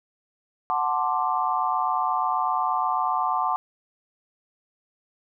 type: chord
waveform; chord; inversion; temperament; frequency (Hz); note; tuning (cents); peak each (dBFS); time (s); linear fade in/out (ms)
sine; D dominant seventh; first; equal; 740 / 880 / 1046.5 / 1174.7; F#5 / A5 / C6 / D6; 0 / 0 / 0 / 0; -27; 0.7-3.56; 0
effects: none